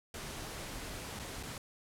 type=noise with dropouts; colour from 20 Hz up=pink; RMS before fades=-43 dBFS; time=0.14-1.58 s; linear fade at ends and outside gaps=2 ms; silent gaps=1.192-1.196 / 1.429-1.433 s; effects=low-pass 12000 Hz 12 dB/octave